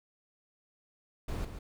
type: noise with echo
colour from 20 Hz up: brown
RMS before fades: -35 dBFS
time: 1.28-1.45 s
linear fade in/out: 5 ms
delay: 140 ms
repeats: 1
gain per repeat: -8 dB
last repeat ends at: 1.59 s
effects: none